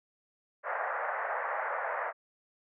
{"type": "band-pass noise", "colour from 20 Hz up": "pink", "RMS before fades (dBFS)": -34, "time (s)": [0.63, 2.13], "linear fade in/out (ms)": 50, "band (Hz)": [540, 1900], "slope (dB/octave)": 48, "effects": []}